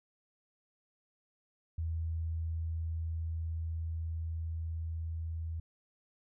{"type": "tone with level ramp", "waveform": "sine", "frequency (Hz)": 81.6, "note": "E2", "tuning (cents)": -17, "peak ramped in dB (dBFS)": [-32, -35], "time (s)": [1.78, 5.6], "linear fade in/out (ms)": 5, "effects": []}